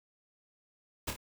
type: noise with echo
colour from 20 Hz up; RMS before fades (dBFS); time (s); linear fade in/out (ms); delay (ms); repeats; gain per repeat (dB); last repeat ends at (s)
pink; -34; 1.07-1.11; 10; 27; 2; -6; 1.164
effects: none